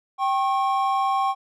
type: tone pair together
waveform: triangle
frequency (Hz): 780.9 / 1087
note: G5 / C#6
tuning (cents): -7 / -34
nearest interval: tritone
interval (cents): 573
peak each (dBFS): -20 / -21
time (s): 0.18-1.35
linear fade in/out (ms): 50
effects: none